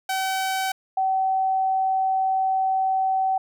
sawtooth / sine tone pair in turn, 763 / 763 Hz, G5 / G5, -47 / -47 cents, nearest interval unison, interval 0 cents, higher neither, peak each -19 dBFS, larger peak neither, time 0.09-0.72 / 0.97-3.38 s, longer second, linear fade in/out 5 ms, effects none

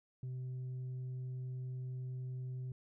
sine tone with tanh clipping, 127.8 Hz, C3, 40 cents flat, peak -40 dBFS, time 0.23-2.72 s, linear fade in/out 2 ms, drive 2 dB, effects none

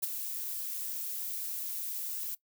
violet noise with ADSR envelope, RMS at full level -29 dBFS, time 0.02-2.35 s, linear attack 17 ms, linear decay 18 ms, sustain -8 dB, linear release 7 ms, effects noise-tail reverb RT60 0.1 s tail -20 dB re dry

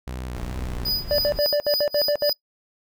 sawtooth tone with vibrato, 62.1 Hz, B1, 10 cents sharp, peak -26 dBFS, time 0.07-0.89 s, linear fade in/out 0 ms, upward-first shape square, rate 2.4 Hz, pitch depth 30 cents each way
brown noise, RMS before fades -33 dBFS, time 0.34-1.4 s, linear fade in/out 20 ms
square tone with tremolo, 4956 Hz, D#8, 8 cents flat, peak -21 dBFS, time 0.85-2.33 s, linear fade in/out 5 ms, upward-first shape sine, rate 3.6 Hz, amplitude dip 95%
triangle tone bursts, 587.3 Hz, D5, in tune, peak -16 dBFS, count 9, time 1.11-2.295 s, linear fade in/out 0 ms, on 73 ms, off 66 ms
effects noise-tail reverb RT60 0.1 s tail -21 dB re dry

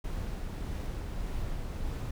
brown noise with tremolo, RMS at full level -34 dBFS, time 0.04-2.11 s, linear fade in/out 5 ms, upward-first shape triangle, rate 1.7 Hz, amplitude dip 25%, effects none

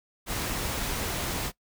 pink noise, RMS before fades -31 dBFS, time 0.26-1.52 s, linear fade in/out 50 ms, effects noise-tail reverb RT60 0.1 s tail -20 dB re dry

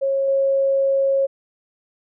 sine tone with level steps, 545 Hz, C#5, 29 cents flat, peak -17 / -15 dBFS, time 0.01-1.27 s, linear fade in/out 20 ms, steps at 0.28 s, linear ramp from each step 2 ms, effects none

